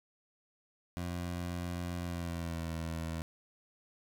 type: tone with pitch glide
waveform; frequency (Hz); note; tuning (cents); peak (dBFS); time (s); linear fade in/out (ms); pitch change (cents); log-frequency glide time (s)
20% pulse; 87.7 to 81.83; F2 to E2; +8 to -12; -31; 0.97-3.22; 0; -120; 1.99-2.72
effects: none